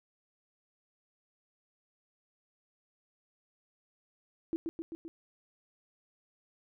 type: tone with echo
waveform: sine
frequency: 329.6 Hz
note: E4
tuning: in tune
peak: -29 dBFS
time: 4.53-4.56 s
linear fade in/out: 0 ms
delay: 130 ms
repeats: 4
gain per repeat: -3 dB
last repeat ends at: 5.08 s
effects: none